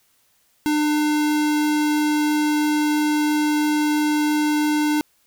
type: tone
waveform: square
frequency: 300.5 Hz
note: D4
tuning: 40 cents sharp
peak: -18 dBFS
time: 0.66-5.01 s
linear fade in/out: 0 ms
effects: white hiss -62 dBFS RMS until 5.26 s